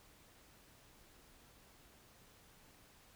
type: silence
effects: pink hiss -64 dBFS RMS until 3.15 s